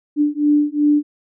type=beating tone pair; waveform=sine; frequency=293.7 / 296.4 Hz; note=D4 / D4; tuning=0 / +16 cents; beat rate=2.7 Hz; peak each=-16 dBFS; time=0.16-1.03 s; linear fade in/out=50 ms; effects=none